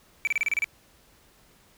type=tone bursts; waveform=triangle; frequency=2316 Hz; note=D7; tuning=25 cents flat; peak=-20 dBFS; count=8; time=0.25-0.643 s; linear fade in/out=0 ms; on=22 ms; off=31 ms; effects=pink hiss -59 dBFS RMS until 1.77 s